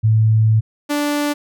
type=tone pair in turn; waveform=sine / sawtooth; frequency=110 / 292.5 Hz; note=A2 / D4; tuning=0 / -7 cents; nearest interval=octave + perfect fourth; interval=1693 cents; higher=second; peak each=-10 / -13 dBFS; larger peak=first; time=0.03-0.61 / 0.89-1.34 s; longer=first; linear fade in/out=20 ms; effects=none

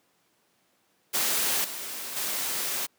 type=noise with level steps; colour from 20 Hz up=white; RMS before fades=-26 / -36 / -30 dBFS; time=1.13-2.87 s; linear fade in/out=20 ms; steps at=1.64 / 2.16 s; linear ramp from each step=5 ms; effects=pink hiss -68 dBFS RMS until 2.98 s + high-pass 200 Hz 12 dB/octave

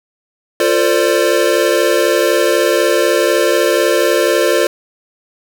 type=chord; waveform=square; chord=D minor seventh; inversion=first; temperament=equal with one note detuned; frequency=349.2 / 451.1 / 523.3 / 587.3 Hz; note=F4 / A4 / C5 / D5; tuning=0 / +43 / 0 / 0 cents; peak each=-17 dBFS; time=0.6-4.67 s; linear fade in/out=2 ms; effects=none

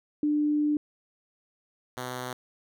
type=tone pair in turn; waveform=sine / 5% pulse; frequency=297.6 / 126.18 Hz; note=D4 / B2; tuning=+23 / +38 cents; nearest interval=octave + minor third; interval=1485 cents; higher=first; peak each=-22 dBFS; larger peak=neither; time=0.23-0.77 / 1.97-2.33 s; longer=first; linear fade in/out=2 ms; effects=none

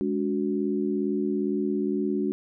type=tone cluster; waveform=sine; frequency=208.4 / 285.8 / 368 Hz; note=G#3 / D4 / F#4; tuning=+6 / -47 / -9 cents; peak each=-28 dBFS; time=0.01-2.32 s; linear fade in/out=0 ms; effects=none

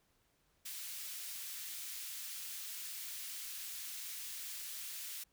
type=high-pass noise; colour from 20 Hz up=white; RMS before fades=-45 dBFS; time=0.65-5.24 s; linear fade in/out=10 ms; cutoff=2100 Hz; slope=12 dB/octave; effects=pink hiss -75 dBFS RMS until 5.32 s

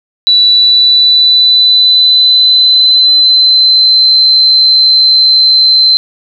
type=tone with pitch glide; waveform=sine; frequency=3951 to 4086 Hz; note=B7 to C8; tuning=0 to -42 cents; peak=-3 dBFS; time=0.27-5.97 s; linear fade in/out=0 ms; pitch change=+58 cents; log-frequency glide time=0.41-4.12 s; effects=7-bit

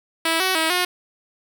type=tone with pitch steps; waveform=5% pulse; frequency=326.8 / 375.4 / 321.1 / 359.7 Hz; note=E4 / F#4 / E4 / F#4; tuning=-15 / +25 / -45 / -49 cents; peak=-7 dBFS; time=0.25-0.85 s; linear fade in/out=5 ms; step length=150 ms; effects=none

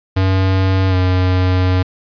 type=tone with pitch glide; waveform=square; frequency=94.8 to 92.05 Hz; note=F#2 to F#2; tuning=+43 to -8 cents; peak=-12 dBFS; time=0.16-1.83 s; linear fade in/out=10 ms; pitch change=-51 cents; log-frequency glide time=0.89-0.95 s; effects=resampled to 11025 Hz + 8-bit

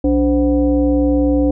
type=tone with frequency modulation; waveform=sine; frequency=290 Hz; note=D4; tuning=22 cents flat; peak=-11 dBFS; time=0.04-1.51 s; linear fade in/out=5 ms; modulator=228 Hz; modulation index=0.94; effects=none

